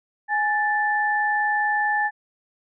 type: tone pair together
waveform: sine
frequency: 835.4 / 1760 Hz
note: G#5 / A6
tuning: +10 / 0 cents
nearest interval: octave + minor second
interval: 1290 cents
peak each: -22 dBFS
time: 0.28-2.11 s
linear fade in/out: 50 ms
effects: none